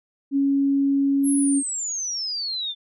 sine tone, 277.2 Hz, C#4, in tune, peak -17 dBFS, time 0.31-1.63 s, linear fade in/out 50 ms
sine exponential sweep, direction down, 11390 to 3506 Hz, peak -25 dBFS, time 1.23-2.75 s, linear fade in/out 50 ms
effects none

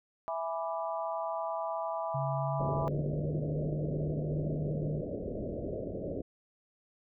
sine chord, E dominant seventh, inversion none, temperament equal, 659.3 / 830.6 / 987.8 / 1174.7 Hz, E5 / G#5 / B5 / D6, 0 / 0 / 0 / 0 cents, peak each -35 / -39 / -38 / -41 dBFS, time 0.28-2.88 s, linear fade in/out 0 ms
sine tone with pitch glide, 138.59 to 151.13 Hz, C#3 to D3, 0 to +50 cents, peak -32 dBFS, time 2.14-5.01 s, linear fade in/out 10 ms, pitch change +150 cents, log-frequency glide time 2.39-3.28 s
white low-pass noise, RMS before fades -37 dBFS, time 2.59-6.22 s, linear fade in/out 10 ms, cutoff 630 Hz, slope 96 dB/octave
effects none

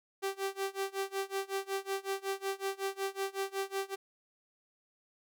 sawtooth tone with tremolo, 390 Hz, G4, 9 cents flat, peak -27 dBFS, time 0.22-3.96 s, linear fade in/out 20 ms, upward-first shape sine, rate 5.4 Hz, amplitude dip 95%, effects none

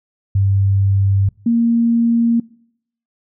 sine tone pair in turn, 98.2 / 232.8 Hz, G2 / A#3, +4 / -2 cents, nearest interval octave + minor third, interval 1494 cents, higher second, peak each -11 dBFS, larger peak neither, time 0.35-1.29 / 1.46-2.4 s, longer neither, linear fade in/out 5 ms, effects noise-tail reverb RT60 0.7 s tail -24 dB re dry

